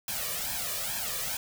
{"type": "noise with flanger", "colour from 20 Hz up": "white", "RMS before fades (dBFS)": -33, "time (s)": [0.08, 1.37], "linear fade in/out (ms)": 2, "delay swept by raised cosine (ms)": [1.2, 1.72], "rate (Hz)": 2.3, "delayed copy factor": 0.85, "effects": []}